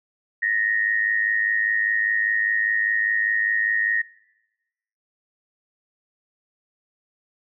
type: tone with amplitude modulation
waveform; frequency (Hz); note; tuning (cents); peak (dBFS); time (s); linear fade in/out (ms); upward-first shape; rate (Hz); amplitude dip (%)
sine; 1861; A#6; -3; -16; 0.42-4.02; 10; sine; 105; 75
effects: noise-tail reverb RT60 1.0 s tail -21 dB re dry